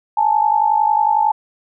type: tone pair together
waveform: sine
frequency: 839 / 890 Hz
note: G#5 / A5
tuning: +17 / +20 cents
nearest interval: minor second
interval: 103 cents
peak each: -15 dBFS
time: 0.17-1.32 s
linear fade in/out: 5 ms
effects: none